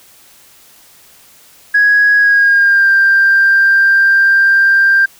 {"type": "tone with pitch glide", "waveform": "sine", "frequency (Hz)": [1662, 1585.1], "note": ["G#6", "G6"], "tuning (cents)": [1, 19], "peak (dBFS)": -5, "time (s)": [1.74, 5.06], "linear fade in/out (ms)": 10, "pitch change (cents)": -82, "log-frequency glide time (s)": [2.16, 2.89], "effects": ["tanh soft clip ceiling -2 dBFS", "white hiss -44 dBFS RMS until 5.19 s"]}